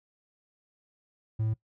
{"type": "tone", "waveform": "triangle", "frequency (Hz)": 110, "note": "A2", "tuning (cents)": 0, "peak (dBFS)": -24, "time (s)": [1.39, 1.54], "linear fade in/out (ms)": 10, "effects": ["noise-tail reverb RT60 0.1 s tail -19 dB re dry"]}